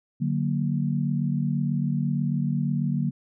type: chord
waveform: sine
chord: D augmented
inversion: none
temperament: equal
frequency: 146.83 / 185 / 233.1 Hz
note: D3 / F#3 / A#3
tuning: 0 / 0 / 0 cents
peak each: -25 / -28 / -28 dBFS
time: 0.2-3.11 s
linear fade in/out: 20 ms
effects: none